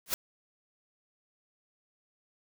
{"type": "noise with exponential growth", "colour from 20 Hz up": "white", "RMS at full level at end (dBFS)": -24, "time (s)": [0.06, 0.14], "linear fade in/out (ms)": 1, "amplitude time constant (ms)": 17, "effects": []}